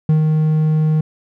triangle tone with ADSR envelope, 155.56 Hz, D#3, in tune, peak -7 dBFS, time 0.09-1.01 s, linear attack 3 ms, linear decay 120 ms, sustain -3 dB, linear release 6 ms, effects none

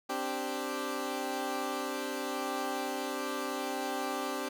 15% pulse chord, C suspended second, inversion none, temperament equal, 261.6 / 293.7 / 392 Hz, C4 / D4 / G4, 0 / 0 / 0 cents, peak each -31 / -32 / -31 dBFS, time 0.09-4.49 s, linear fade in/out 10 ms, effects none

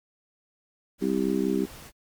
pink noise, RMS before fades -45 dBFS, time 0.98-1.92 s, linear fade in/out 50 ms
harmonic tone, 65.41 Hz, C2, in tune, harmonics 3 / 4 / 5 / 6, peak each -28 / -28 / -28 / -28 dBFS, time 1.01-1.66 s, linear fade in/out 20 ms
effects MP3 96 kbps

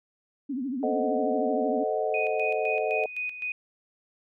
sine tone with vibrato, 262.8 Hz, C4, 8 cents sharp, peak -28 dBFS, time 0.49-1.84 s, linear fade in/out 10 ms, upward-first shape triangle, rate 13 Hz, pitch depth 190 cents each way
sine chord, A diminished seventh, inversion none, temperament equal, 440 / 523.3 / 622.3 / 740 Hz, A4 / C5 / Eb5 / Gb5, 0 / 0 / 0 / 0 cents, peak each -29 / -33 / -29 / -31 dBFS, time 0.83-3.06 s, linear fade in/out 2 ms
sine tone with tremolo, 2489 Hz, D#7, in tune, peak -28 dBFS, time 2.14-3.52 s, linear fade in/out 2 ms, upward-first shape square, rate 3.9 Hz, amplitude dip 65%
effects none

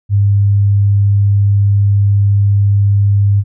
sine tone, 100.8 Hz, G2, 49 cents sharp, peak -7 dBFS, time 0.09-3.44 s, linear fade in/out 50 ms, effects none

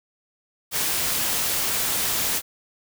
white noise, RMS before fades -24 dBFS, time 0.71-2.42 s, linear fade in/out 50 ms, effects none

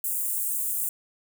white high-pass noise, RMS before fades -28 dBFS, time 0.04-0.89 s, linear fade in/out 2 ms, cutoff 7700 Hz, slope 48 dB/octave, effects none

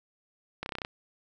clicks, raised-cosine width 0.3 ms, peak -18 dBFS, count 8, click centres 0.63 / 0.661 / 0.692 / 0.722 / 0.753 / 0.785 / 0.818 / 0.849 s, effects none

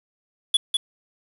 square tone with echo, 3423 Hz, A7, 48 cents flat, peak -15 dBFS, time 0.54-0.57 s, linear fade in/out 5 ms, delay 200 ms, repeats 1, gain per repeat -4 dB, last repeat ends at 0.77 s, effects resampled to 32000 Hz + 7-bit

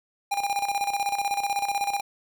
square tone with tremolo, 805 Hz, G5, 46 cents sharp, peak -23 dBFS, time 0.31-2.01 s, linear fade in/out 10 ms, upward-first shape square, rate 16 Hz, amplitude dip 65%, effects none

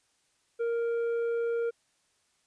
sine tone with tanh clipping, 466.2 Hz, A#4, in tune, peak -28 dBFS, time 0.59-1.71 s, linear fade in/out 20 ms, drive 6 dB, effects white hiss -71 dBFS RMS until 2.46 s + resampled to 22050 Hz

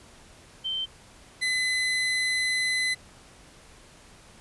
sine / 30% pulse tone pair in turn, 3109 / 2020 Hz, G7 / B6, -15 / +39 cents, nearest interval perfect fifth, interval 746 cents, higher first, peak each -27 / -21 dBFS, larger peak second, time 0.64-0.86 / 1.41-2.95 s, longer second, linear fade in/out 20 ms, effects pink hiss -52 dBFS RMS until 4.4 s + resampled to 24000 Hz

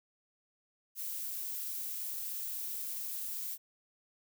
violet noise, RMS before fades -39 dBFS, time 0.95-3.58 s, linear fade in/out 50 ms, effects none

